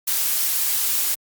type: noise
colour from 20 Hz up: blue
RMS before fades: -21 dBFS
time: 0.07-1.15 s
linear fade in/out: 10 ms
effects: Opus 48 kbps